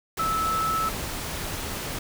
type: tone in noise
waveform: sine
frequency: 1308 Hz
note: E6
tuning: 14 cents flat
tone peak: -23 dBFS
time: 0.19-0.89 s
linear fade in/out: 5 ms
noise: pink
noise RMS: -32 dBFS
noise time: 0.17-1.99 s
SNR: +6 dB
effects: none